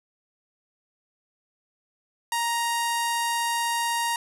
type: tone with low-pass filter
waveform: sawtooth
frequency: 936 Hz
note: A#5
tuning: 7 cents sharp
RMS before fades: -26 dBFS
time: 2.32-4.16 s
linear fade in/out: 2 ms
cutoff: 11000 Hz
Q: 1.9
effects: none